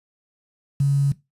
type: tone with quantisation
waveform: sine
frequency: 140 Hz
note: C#3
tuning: 18 cents sharp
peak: -15 dBFS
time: 0.8-1.12 s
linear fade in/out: 5 ms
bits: 7
effects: noise-tail reverb RT60 0.2 s tail -18 dB re dry + resampled to 32000 Hz